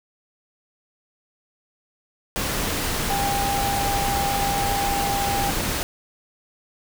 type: tone in noise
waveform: sine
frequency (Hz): 799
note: G5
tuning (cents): +33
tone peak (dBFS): -23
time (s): 3.1-5.5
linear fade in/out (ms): 0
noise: pink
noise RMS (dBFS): -25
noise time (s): 2.36-5.83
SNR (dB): -1
effects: none